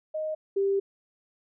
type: tone pair in turn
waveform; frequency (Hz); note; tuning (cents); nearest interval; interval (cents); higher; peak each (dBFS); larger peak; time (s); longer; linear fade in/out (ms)
sine; 622.3 / 394; D#5 / G4; 0 / +9; minor sixth; 791; first; -28 / -22; second; 0.14-0.35 / 0.56-0.8; second; 10
effects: none